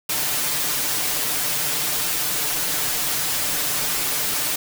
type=noise with comb filter; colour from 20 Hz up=white; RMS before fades=-23 dBFS; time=0.09-4.56 s; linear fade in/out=5 ms; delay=6.7 ms; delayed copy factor=+0.95; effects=none

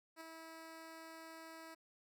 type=tone with ADSR envelope; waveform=10% pulse; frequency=324.5 Hz; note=E4; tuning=27 cents flat; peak=-39 dBFS; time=0.16-1.75 s; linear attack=49 ms; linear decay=8 ms; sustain=-4 dB; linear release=13 ms; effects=none

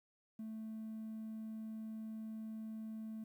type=tone; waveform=triangle; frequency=220 Hz; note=A3; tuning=in tune; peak=-40 dBFS; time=0.39-3.24 s; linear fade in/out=5 ms; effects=tanh soft clip ceiling -38 dBFS + 12-bit

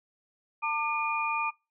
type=tone cluster; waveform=sine; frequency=901 / 1195 / 2436 Hz; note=A5 / D6 / D#7; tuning=+41 / +30 / -37 cents; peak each=-31 dBFS; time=0.62-1.51 s; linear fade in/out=20 ms; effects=noise-tail reverb RT60 0.3 s tail -26 dB re dry

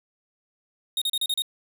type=tone bursts; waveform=45% pulse; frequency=3721 Hz; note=A#7; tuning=4 cents flat; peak=-23 dBFS; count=6; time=0.97-1.421 s; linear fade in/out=2 ms; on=46 ms; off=35 ms; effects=none

